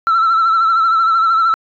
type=tone with vibrato; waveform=sine; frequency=1333 Hz; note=E6; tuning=19 cents sharp; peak=-8 dBFS; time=0.07-1.54 s; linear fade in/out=0 ms; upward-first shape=triangle; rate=13 Hz; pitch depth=59 cents each way; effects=tanh soft clip ceiling -8 dBFS